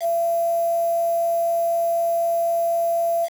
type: tone with quantisation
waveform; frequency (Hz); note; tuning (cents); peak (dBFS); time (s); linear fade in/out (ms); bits
sine; 676; E5; +43; -18; 0-3.29; 50; 6
effects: none